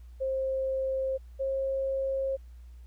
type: tone pair in turn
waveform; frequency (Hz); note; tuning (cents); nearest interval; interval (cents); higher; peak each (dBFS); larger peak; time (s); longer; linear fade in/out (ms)
sine; 530 / 537.4; C5 / C5; +22 / +46; unison; 24; second; -27; neither; 0.2-1.18 / 1.39-2.37; neither; 20
effects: added 60 Hz sine -45 dBFS peak until 2.86 s + pink hiss -69 dBFS RMS until 2.86 s